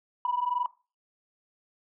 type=tone pair together; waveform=sine; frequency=965.8 / 987.8 Hz; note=B5 / B5; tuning=-39 / 0 cents; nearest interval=unison; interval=39 cents; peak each=-28 dBFS; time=0.25-0.66 s; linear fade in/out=2 ms; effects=noise-tail reverb RT60 0.3 s tail -18 dB re dry + tanh soft clip ceiling -19 dBFS